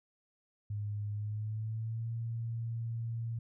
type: tone with pitch glide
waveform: sine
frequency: 103.83 to 115.21 Hz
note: G#2 to A#2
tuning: 0 to -20 cents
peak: -34 dBFS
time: 0.7-3.39 s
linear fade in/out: 5 ms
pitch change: +180 cents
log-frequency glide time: 1.12-2.11 s
effects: none